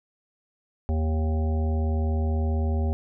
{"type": "harmonic tone", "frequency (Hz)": 78.7, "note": "D#2", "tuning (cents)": 20, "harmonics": [1, 3, 5, 7, 9, 10], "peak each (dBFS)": [-22, -32, -36, -39, -41, -42], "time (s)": [0.89, 2.93], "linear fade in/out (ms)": 0, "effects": []}